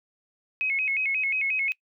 sine tone with vibrato, 2351 Hz, D7, 1 cent sharp, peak -23 dBFS, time 0.61-1.72 s, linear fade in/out 0 ms, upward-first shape square, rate 5.6 Hz, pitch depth 130 cents each way, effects noise-tail reverb RT60 0.1 s tail -22 dB re dry

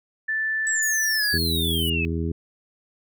sine tone with pitch glide, 1760 to 1675.7 Hz, A6 to G#6, 0 to +15 cents, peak -22 dBFS, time 0.28-1.38 s, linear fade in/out 10 ms, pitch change -85 cents, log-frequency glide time 1.17-1.23 s
sine exponential sweep, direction down, 7902 to 2538 Hz, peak -24 dBFS, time 0.67-2.05 s, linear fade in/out 0 ms
pink high-pass noise, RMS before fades -33 dBFS, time 0.82-1.9 s, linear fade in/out 5 ms, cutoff 8700 Hz, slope 96 dB/octave
harmonic tone, 82.4 Hz, E2, in tune, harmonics 1 / 2 / 3 / 4 / 5, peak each -26 / -29 / -31 / -32 / -33 dBFS, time 1.33-2.32 s, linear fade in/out 5 ms
effects none

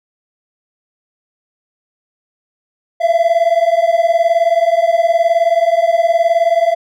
triangle beating tone pair, 664 / 683 Hz, E5 / F5, +12 / -39 cents, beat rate 19 Hz, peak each -11 dBFS, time 3-6.75 s, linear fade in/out 20 ms, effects none

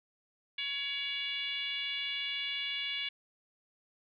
sine tone with frequency modulation, 2847 Hz, F7, 33 cents sharp, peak -33 dBFS, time 0.58-3.09 s, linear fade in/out 5 ms, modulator 584 Hz, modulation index 1.4, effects none

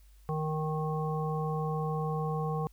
harmonic tone, 155.56 Hz, D#3, in tune, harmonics 1 / 3 / 5 / 7, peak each -31 / -36 / -38 / -39 dBFS, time 0.29-2.67 s, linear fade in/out 0 ms, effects added 50 Hz sine -54 dBFS peak until 2.72 s + white hiss -68 dBFS RMS until 2.72 s

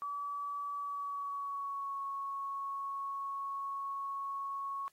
sine tone with pitch glide, 1147 to 1104.7 Hz, D6 to C#6, -41 to -6 cents, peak -36 dBFS, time 0.02-4.88 s, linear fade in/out 0 ms, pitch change -65 cents, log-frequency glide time 0.76-2 s, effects white hiss -73 dBFS RMS until 4.92 s + AAC 48 kbps

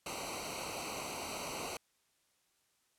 pink noise with comb filter, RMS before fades -41 dBFS, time 0.06-1.77 s, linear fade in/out 2 ms, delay 0.58 ms, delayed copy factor -1, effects white hiss -75 dBFS RMS until 2.98 s + low-pass 11000 Hz 12 dB/octave

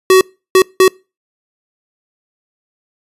square tone bursts at uneven times, 375.8 Hz, F#4, 27 cents sharp, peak -5 dBFS, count 3, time 0.1-0.21 / 0.55-0.62 / 0.8-0.88 s, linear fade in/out 2 ms, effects noise-tail reverb RT60 0.3 s tail -26 dB re dry + resampled to 32000 Hz

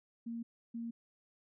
sine tone bursts at uneven times, 232.1 Hz, A#3, 7 cents flat, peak -38 dBFS, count 2, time 0.26-0.43 / 0.74-0.91 s, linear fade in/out 10 ms, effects none

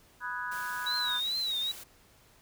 sine chord, G# minor seventh, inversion first, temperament equal, 987.8 / 1244.5 / 1480 / 1661.2 Hz, B5 / D#6 / F#6 / G#6, 0 / 0 / 0 / 0 cents, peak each -38 / -42 / -37 / -39 dBFS, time 0.2-1.21 s, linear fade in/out 50 ms
white noise, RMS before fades -46 dBFS, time 0.51-1.84 s, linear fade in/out 10 ms
sine tone with vibrato, 3868 Hz, B7, 37 cents flat, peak -29 dBFS, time 0.86-1.72 s, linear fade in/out 10 ms, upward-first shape triangle, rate 2.4 Hz, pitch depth 130 cents each way
effects pink hiss -61 dBFS RMS until 2.41 s

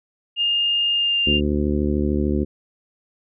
sine tone with pitch glide, 2823 to 2797 Hz, F7 to F7, +18 to +2 cents, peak -17 dBFS, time 0.36-1.41 s, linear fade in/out 50 ms, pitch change -16 cents, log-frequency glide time 0.93-1.2 s
harmonic tone, 73.42 Hz, D2, in tune, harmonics 1 / 2 / 3 / 4 / 5 / 6 / 7, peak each -23 / -29 / -23 / -25 / -25 / -36 / -33 dBFS, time 1.26-2.45 s, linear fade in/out 20 ms
effects none

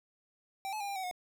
square tone with pitch steps, 779 / 858 / 806 / 797 / 756 / 725 Hz, G5 / A5 / G5 / G5 / F#5 / F#5, -11 / -44 / +48 / +28 / +37 / -35 cents, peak -36 dBFS, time 0.65-1.112 s, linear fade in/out 0 ms, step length 77 ms, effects none

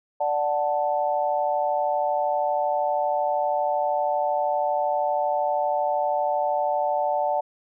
sine chord, D major, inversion none, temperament equal, 587.3 / 740 / 880 Hz, D5 / F#5 / A5, 0 / 0 / 0 cents, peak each -25 / -25 / -26 dBFS, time 0.2-7.41 s, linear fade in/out 10 ms, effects none

